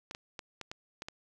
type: clicks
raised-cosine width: 0.2 ms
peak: -23 dBFS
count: 7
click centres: 0.111 / 0.149 / 0.392 / 0.613 / 0.715 / 1.021 / 1.085 s
effects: none